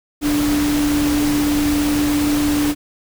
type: tone in noise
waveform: sine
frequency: 293.7 Hz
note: D4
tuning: in tune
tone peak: -15 dBFS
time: 0.21-2.75 s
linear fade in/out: 50 ms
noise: pink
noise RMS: -24 dBFS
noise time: 0.21-2.75 s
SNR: +6 dB
effects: none